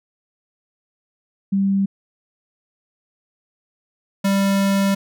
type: tone pair in turn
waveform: sine / square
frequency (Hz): 196 / 196.77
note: G3 / G3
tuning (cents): 0 / +7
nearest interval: unison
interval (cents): 7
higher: second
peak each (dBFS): -15 / -16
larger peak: first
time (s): 1.52-1.86 / 4.24-4.95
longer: second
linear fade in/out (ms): 10
effects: none